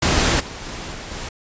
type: noise with level steps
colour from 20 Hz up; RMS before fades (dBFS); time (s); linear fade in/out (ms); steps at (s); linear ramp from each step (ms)
pink; -17 / -33 / -31 / -33 / -30; 0.02-1.29; 5; 0.39 / 0.62 / 0.93 / 1.1; 20
effects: resampled to 16000 Hz